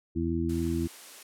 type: harmonic tone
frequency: 83.4 Hz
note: E2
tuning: 21 cents sharp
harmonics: 1 / 2 / 3 / 4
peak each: -32 / -34 / -32 / -30 dBFS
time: 0.15-0.88 s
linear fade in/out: 20 ms
type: high-pass noise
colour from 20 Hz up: white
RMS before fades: -47 dBFS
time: 0.49-1.23 s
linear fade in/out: 5 ms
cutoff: 240 Hz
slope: 24 dB/octave
effects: low-pass 12000 Hz 12 dB/octave